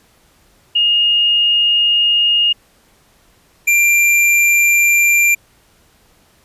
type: tone pair in turn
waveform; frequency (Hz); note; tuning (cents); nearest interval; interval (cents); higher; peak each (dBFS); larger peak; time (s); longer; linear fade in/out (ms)
sine / square; 2848 / 2374; F7 / D7; +33 / +18; minor third; 315; first; -10; neither; 0.75-2.53 / 3.67-5.35; first; 10
effects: pink hiss -53 dBFS RMS until 6.44 s + resampled to 32000 Hz